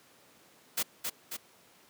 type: noise with echo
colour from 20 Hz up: white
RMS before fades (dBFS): -30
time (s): 0.77-0.83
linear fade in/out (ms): 10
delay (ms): 270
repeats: 2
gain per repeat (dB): -4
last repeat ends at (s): 1.37
effects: pink hiss -60 dBFS RMS until 1.89 s + high-pass 200 Hz 12 dB/octave